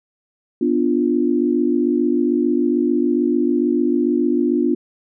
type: chord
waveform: sine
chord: B diminished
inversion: none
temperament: equal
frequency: 246.9 / 293.7 / 349.2 Hz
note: B3 / D4 / F4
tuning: 0 / 0 / 0 cents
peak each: -19 dBFS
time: 0.61-4.75 s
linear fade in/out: 5 ms
effects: none